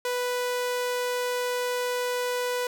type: tone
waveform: sawtooth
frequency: 493.9 Hz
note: B4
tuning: in tune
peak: -22 dBFS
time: 0.05-2.67 s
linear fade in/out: 2 ms
effects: none